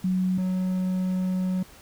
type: tone pair in turn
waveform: sine / triangle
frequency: 185 / 185 Hz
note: F#3 / F#3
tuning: 0 / 0 cents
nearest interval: unison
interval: 0 cents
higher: neither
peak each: -21 dBFS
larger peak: neither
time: 0.04-0.38 / 0.38-1.63 s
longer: second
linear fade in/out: 5 ms
effects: pink hiss -50 dBFS RMS until 1.81 s